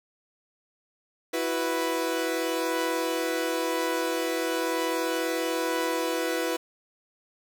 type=chord; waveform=sawtooth; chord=E suspended second; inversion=none; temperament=equal; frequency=329.6 / 370 / 493.9 Hz; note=E4 / F#4 / B4; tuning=0 / 0 / 0 cents; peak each=-26 / -29 / -25 dBFS; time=1.33-6.57 s; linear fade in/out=10 ms; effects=8-bit